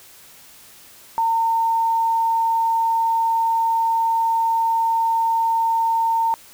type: tone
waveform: sine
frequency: 910 Hz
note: A#5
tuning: 42 cents flat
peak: -16 dBFS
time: 1.18-6.34 s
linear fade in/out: 0 ms
effects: white hiss -46 dBFS RMS until 6.53 s